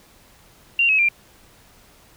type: tone with pitch steps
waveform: sine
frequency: 2766 / 2566 / 2380 Hz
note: F7 / E7 / D7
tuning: -17 / -47 / +22 cents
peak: -14 dBFS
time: 0.79-1.087 s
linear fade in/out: 2 ms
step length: 99 ms
effects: pink hiss -52 dBFS RMS until 2.16 s